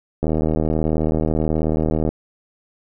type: click train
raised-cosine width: 2 ms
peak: -7 dBFS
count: 147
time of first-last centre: 0.23-2.09 s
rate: 78.5 Hz
effects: none